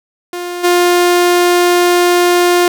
sawtooth tone with level steps, 352.9 Hz, F4, 18 cents sharp, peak -16 / -4 dBFS, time 0.33-2.68 s, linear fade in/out 2 ms, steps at 0.63 s, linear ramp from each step 20 ms, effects none

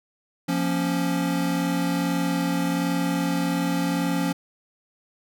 square chord, Bb minor, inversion second, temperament equal with one note detuned, 174.61 / 236.2 / 277.2 Hz, F3 / Bb3 / Db4, 0 / +23 / 0 cents, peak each -26 / -32 / -26 dBFS, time 0.48-4.33 s, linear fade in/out 10 ms, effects none

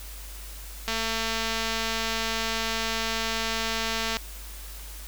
click train, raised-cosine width 0.2 ms, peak -11 dBFS, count 741, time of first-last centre 0.88-4.169 s, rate 225 Hz, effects added 50 Hz sine -39 dBFS peak until 5.07 s + white hiss -44 dBFS RMS until 5.07 s

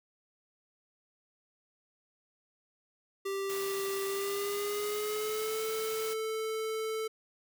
square tone with pitch glide, 392 to 440 Hz, G4 to A4, 0 to 0 cents, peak -33 dBFS, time 3.25-7.08 s, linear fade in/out 10 ms, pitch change +200 cents, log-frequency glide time 4.07-5.61 s
white high-pass noise, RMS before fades -42 dBFS, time 3.49-6.14 s, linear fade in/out 10 ms, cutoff 110 Hz, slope 12 dB/octave
effects none

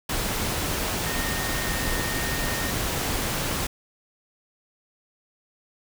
sine tone in noise, 1842 Hz, A#6, 21 cents flat, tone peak -33 dBFS, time 1.06-2.71 s, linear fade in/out 5 ms, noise pink, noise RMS -27 dBFS, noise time 0.09-3.67 s, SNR -9 dB, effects none

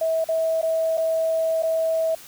sine tone with dropouts, 648 Hz, E5, 30 cents flat, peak -19 dBFS, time 0.01-2.15 s, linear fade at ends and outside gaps 5 ms, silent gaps 0.243-0.287 / 0.615-0.628 / 0.973-0.977 / 1.625-1.632 s, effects white hiss -44 dBFS RMS until 2.27 s

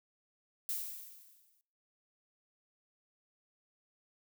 violet noise with exponential decay, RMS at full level -35 dBFS, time 0.69-1.61 s, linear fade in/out 0 ms, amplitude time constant 200 ms, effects noise-tail reverb RT60 0.8 s tail -25 dB re dry

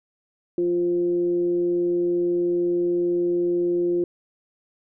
sine tone with frequency modulation, 349.2 Hz, F4, in tune, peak -19 dBFS, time 0.58-4.04 s, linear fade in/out 2 ms, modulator 173 Hz, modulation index 0.29, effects none

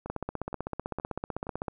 two click trains, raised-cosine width 1 ms, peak -18 / -24 dBFS, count 26 / 4, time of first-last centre 0.1-1.682 / 0.06-1.468 s, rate 15.8 / 2.13 Hz, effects none

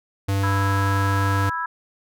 square tone, 98.3 Hz, G2, 5 cents sharp, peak -20 dBFS, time 0.28-1.5 s, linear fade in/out 10 ms
harmonic tone, 329.6 Hz, E4, in tune, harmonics 3 / 4 / 5, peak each -27 / -28 / -29 dBFS, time 0.43-1.66 s, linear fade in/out 5 ms
effects none

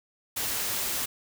white noise, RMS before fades -30 dBFS, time 0.36-1.06 s, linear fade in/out 10 ms, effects none

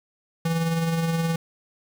square tone with tremolo, 165.1 Hz, E3, 3 cents sharp, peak -21 dBFS, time 0.45-1.36 s, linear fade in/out 5 ms, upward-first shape sine, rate 19 Hz, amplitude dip 35%, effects 8-bit

